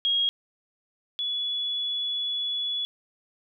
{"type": "tone pair in turn", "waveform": "sine", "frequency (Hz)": [3279, 3408], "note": ["G#7", "G#7"], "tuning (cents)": [-23, 44], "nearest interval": "minor second", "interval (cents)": 67, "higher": "second", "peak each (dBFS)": [-21, -26], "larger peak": "first", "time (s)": [[0.05, 0.29], [1.19, 2.85]], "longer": "second", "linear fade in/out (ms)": 0, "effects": []}